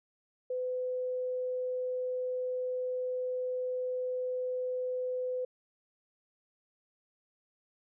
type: tone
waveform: sine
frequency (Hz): 505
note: B4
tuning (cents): +39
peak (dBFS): -31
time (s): 0.5-5.45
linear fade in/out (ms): 5
effects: none